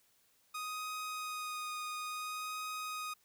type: tone with vibrato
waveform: sawtooth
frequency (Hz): 1244.5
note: D#6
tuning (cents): 0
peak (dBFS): -35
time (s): 0.54-3.14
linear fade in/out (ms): 10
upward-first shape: sine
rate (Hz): 0.58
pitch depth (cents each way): 13
effects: white hiss -71 dBFS RMS until 3.24 s